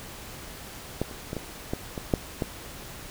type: clicks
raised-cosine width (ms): 2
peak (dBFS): -12 / -27 / -18 / -17 / -14 / -18 / -7 / -13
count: 8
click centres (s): 1.016 / 1.112 / 1.331 / 1.367 / 1.735 / 1.978 / 2.138 / 2.422
effects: pink hiss -42 dBFS RMS until 3.1 s